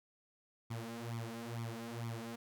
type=tone with flanger; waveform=sawtooth; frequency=116 Hz; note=A#2; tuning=8 cents flat; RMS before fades=-43 dBFS; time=0.7-2.36 s; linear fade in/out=10 ms; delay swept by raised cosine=0.87 to 4.97 ms; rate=2.2 Hz; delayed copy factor=+0.85; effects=none